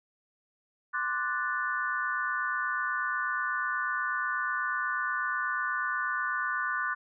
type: chord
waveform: sine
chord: D dominant seventh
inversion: third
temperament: equal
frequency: 1046.5 / 1174.7 / 1480 / 1760 Hz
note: C6 / D6 / F#6 / A6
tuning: 0 / 0 / 0 / 0 cents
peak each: -37 / -34 / -31 / -35 dBFS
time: 0.93-6.95 s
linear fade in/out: 20 ms
effects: none